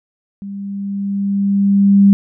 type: tone with level ramp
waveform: sine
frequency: 198.9 Hz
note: G3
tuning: 25 cents sharp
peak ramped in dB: -25 to -4 dBFS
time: 0.42-2.13 s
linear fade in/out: 0 ms
effects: none